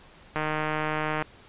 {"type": "click train", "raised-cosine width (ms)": 0.5, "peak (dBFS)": -13, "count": 134, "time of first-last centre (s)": [0.36, 1.224], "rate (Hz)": 154, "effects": ["pink hiss -52 dBFS RMS until 1.48 s", "resampled to 8000 Hz"]}